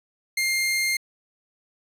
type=tone; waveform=sawtooth; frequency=2114 Hz; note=C7; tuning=17 cents sharp; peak=-18 dBFS; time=0.37-0.97 s; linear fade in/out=5 ms; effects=resampled to 32000 Hz